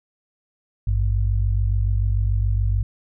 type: tone pair together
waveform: sine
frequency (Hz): 52.75 / 99.7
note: G#1 / G2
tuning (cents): +28 / +30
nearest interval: major seventh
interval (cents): 1102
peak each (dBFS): -19 / -21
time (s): 0.87-2.83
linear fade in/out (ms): 5
effects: none